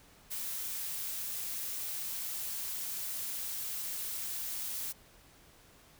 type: noise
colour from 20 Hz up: blue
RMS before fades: -38 dBFS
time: 0.3-4.93 s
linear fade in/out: 20 ms
effects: pink hiss -60 dBFS RMS until 5.99 s